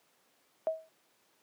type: tone with exponential decay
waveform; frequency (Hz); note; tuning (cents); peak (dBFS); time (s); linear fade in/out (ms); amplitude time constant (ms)
sine; 641; E5; -49; -24; 0.67-0.89; 0; 46
effects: pink hiss -69 dBFS RMS until 1.42 s + high-pass 300 Hz 12 dB/octave